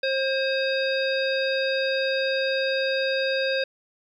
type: harmonic tone with a mistuned harmonic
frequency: 534 Hz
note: C5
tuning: 35 cents sharp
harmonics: 1 / 3 / 5 / 7 / 9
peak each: -24 / -29 / -31 / -32 / -34 dBFS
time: 0.03-3.64 s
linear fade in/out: 5 ms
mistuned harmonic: 5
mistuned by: -65 cents
effects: 10-bit